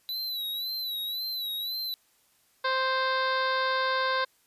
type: tone with vibrato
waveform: square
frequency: 3951 Hz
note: B7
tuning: in tune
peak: -31 dBFS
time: 0.09-1.94 s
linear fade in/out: 0 ms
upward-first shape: sine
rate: 1.9 Hz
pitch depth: 76 cents each way
type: harmonic tone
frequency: 523.3 Hz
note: C5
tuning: in tune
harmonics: 1 / 2 / 3 / 4 / 5 / 6 / 7 / 8 / 9 / 10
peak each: -31 / -28 / -30 / -39 / -44 / -47 / -36 / -40 / -41 / -51 dBFS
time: 2.64-4.25 s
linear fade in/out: 10 ms
effects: white hiss -66 dBFS RMS until 4.46 s + resampled to 32000 Hz